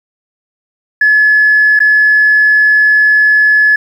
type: tone with dropouts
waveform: sine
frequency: 1710 Hz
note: A6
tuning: 50 cents flat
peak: -4 dBFS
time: 1.01-3.76 s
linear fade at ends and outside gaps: 5 ms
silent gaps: 1.792-1.802 s
effects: tanh soft clip ceiling 0 dBFS + 7-bit